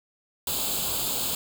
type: noise with comb filter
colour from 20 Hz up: white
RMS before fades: -28 dBFS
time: 0.47-1.35 s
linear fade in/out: 2 ms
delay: 0.26 ms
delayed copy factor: +0.8
effects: none